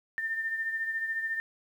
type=beating tone pair; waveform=sine; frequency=1800 / 1814 Hz; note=A6 / A#6; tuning=+39 / -48 cents; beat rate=14 Hz; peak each=-30 / -39 dBFS; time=0.18-1.4 s; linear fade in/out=0 ms; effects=10-bit